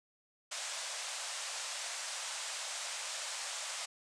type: band-pass noise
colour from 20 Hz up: white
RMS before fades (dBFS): -41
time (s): 0.51-3.86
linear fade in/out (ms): 10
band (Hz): 550 to 8800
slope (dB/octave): 48
effects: none